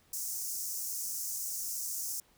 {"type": "high-pass noise", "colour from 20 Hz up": "pink", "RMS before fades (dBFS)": -37, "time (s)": [0.13, 2.2], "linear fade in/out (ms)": 2, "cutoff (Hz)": 5600, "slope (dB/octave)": 48, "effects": ["pink hiss -66 dBFS RMS until 2.37 s"]}